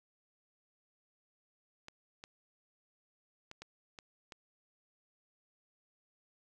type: clicks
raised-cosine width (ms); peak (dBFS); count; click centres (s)
0.2; -30; 6; 1.884 / 2.239 / 3.514 / 3.62 / 3.988 / 4.322
effects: none